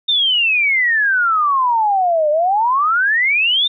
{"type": "exponential two-way sweep", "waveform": "sine", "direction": "down then up", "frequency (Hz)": [3676, 587.3, 3676], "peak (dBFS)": -12, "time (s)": [0.08, 3.68], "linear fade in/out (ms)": 10, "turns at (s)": 2.3, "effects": []}